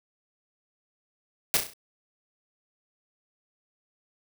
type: noise with echo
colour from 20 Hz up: white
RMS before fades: -22 dBFS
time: 1.54-1.57 s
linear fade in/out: 0 ms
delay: 33 ms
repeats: 5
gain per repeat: -6 dB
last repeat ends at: 1.735 s
effects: none